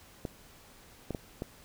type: clicks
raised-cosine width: 2 ms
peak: -21 dBFS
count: 4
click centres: 0.252 / 1.107 / 1.148 / 1.421 s
effects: pink hiss -56 dBFS RMS until 1.64 s